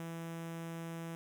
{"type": "tone with notch filter", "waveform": "sawtooth", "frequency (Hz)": 165.9, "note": "E3", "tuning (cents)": 11, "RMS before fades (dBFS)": -43, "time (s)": [0, 1.15], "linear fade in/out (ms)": 0, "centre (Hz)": 4400, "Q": 1.9, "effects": []}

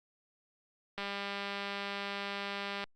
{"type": "click train", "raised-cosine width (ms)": 0.3, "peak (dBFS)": -22, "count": 373, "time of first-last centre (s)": [0.98, 2.84], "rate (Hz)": 200, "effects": ["Opus 48 kbps"]}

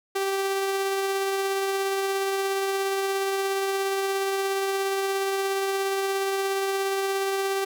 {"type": "tone with tremolo", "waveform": "sawtooth", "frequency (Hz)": 390, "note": "G4", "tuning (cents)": -9, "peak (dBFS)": -19, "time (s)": [0.15, 7.65], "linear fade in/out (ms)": 10, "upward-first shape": "triangle", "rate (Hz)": 17, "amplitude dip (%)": 25, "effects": []}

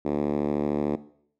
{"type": "tone with band-pass filter", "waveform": "5% pulse", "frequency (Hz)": 73.42, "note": "D2", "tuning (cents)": 0, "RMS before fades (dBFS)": -26, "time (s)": [0.05, 0.96], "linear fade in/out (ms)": 5, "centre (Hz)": 310, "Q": 1.5, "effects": ["noise-tail reverb RT60 0.6 s tail -17 dB re dry"]}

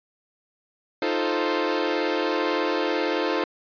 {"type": "chord", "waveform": "sawtooth", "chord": "F dominant seventh", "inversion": "third", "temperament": "equal", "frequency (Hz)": [311.1, 349.2, 440, 523.3], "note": ["Eb4", "F4", "A4", "C5"], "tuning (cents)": [0, 0, 0, 0], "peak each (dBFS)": -24, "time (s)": [1.02, 3.44], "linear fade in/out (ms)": 2, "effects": ["resampled to 11025 Hz"]}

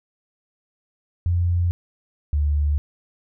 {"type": "tone pair in turn", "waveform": "sine", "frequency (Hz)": [87.31, 73.42], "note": ["F2", "D2"], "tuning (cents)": [0, 0], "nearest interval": "minor third", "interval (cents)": 300, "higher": "first", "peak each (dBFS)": -17, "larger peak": "neither", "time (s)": [[1.26, 1.71], [2.33, 2.78]], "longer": "neither", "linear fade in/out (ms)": 0, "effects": []}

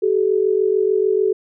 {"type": "tone pair together", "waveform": "sine", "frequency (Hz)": [382.2, 429], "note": ["G4", "A4"], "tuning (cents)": [-44, -44], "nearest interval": "major second", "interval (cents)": 200, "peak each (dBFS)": -17, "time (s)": [0.02, 1.33], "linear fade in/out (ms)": 10, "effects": []}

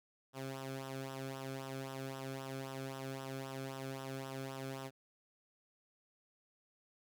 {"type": "tone with flanger", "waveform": "sawtooth", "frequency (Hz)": 133.9, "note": "C3", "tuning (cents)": 40, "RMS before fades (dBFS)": -44, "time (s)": [0.33, 4.91], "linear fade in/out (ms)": 50, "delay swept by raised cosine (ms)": [0.44, 1.07], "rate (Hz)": 3.8, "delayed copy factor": -0.7, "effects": []}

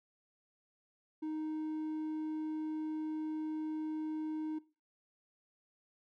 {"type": "tone with hard clipping", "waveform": "sine", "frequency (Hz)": 311.1, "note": "D#4", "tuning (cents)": 0, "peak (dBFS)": -37, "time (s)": [1.22, 4.59], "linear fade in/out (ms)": 10, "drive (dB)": 3, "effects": ["noise-tail reverb RT60 0.3 s tail -18 dB re dry"]}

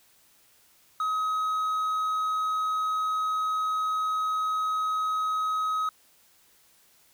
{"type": "tone", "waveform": "triangle", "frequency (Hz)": 1269, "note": "D#6", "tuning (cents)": 34, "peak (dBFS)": -23, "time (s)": [1, 5.89], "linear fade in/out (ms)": 2, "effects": ["white hiss -61 dBFS RMS until 7.13 s"]}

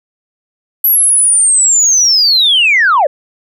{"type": "linear sweep", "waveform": "sine", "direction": "down", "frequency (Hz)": [11840, 521], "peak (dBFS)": -5, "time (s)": [0.84, 3.07], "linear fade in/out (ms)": 5, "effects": ["tanh soft clip ceiling -2 dBFS"]}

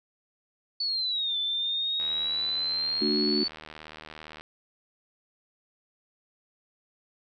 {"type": "exponential two-way sweep", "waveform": "sine", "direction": "down then up", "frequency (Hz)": [4491, 3508, 4490], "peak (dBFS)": -26, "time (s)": [0.8, 3.48], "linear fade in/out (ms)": 5, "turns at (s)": 1.38}
{"type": "click train", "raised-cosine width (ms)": 0.3, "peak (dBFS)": -26, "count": 188, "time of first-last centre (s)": [2, 4.41], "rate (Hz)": 77.6}
{"type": "chord", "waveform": "sine", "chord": "D major", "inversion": "second", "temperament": "equal", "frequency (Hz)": [220, 293.7, 370], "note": ["A3", "D4", "F#4"], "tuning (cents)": [0, 0, 0], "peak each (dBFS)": -29, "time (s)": [3.01, 3.44], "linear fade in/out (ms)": 10}
{"effects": []}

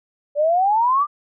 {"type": "exponential sweep", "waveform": "sine", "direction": "up", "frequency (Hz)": [571, 1212], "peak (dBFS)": -14, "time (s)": [0.35, 1.07], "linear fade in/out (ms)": 50, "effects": []}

